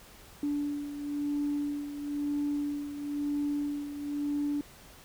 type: beating tone pair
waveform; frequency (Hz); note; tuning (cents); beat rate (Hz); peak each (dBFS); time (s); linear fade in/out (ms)
sine; 290 / 291; D4 / D4; -22 / -16; 1; -30 / -36; 0.43-4.61; 2
effects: tanh soft clip ceiling -23 dBFS + pink hiss -53 dBFS RMS until 5.04 s